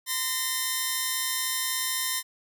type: tone pair together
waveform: 5% pulse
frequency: 1028.2 / 1832 Hz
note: C6 / A#6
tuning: -31 / -31 cents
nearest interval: minor seventh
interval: 1000 cents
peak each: -18 dBFS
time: 0.06-2.23 s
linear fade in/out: 50 ms
effects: none